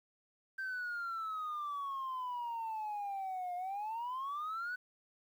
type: exponential two-way sweep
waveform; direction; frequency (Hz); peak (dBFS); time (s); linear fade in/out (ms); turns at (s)
sine; down then up; 1568 to 707 to 1507; -35; 0.58-4.76; 10; 3.55
effects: tanh soft clip ceiling -35 dBFS + 11-bit